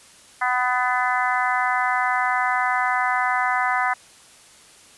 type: harmonic tone with a mistuned harmonic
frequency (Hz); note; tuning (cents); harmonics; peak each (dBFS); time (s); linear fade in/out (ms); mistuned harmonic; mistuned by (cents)
250; B3; +21; 3 / 4 / 5 / 6 / 7 / 8; -24 / -25 / -26 / -27 / -27 / -28; 0.41-3.94; 10; 8; +20
effects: white hiss -49 dBFS RMS until 4.97 s + resampled to 24000 Hz